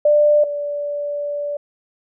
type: tone pair in turn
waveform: sine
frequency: 593 / 581.1 Hz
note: D5 / D5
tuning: +17 / -18 cents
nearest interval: unison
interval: 35 cents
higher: first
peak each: -10 / -21 dBFS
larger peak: first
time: 0.05-0.44 / 0.44-1.57 s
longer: second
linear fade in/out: 5 ms
effects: none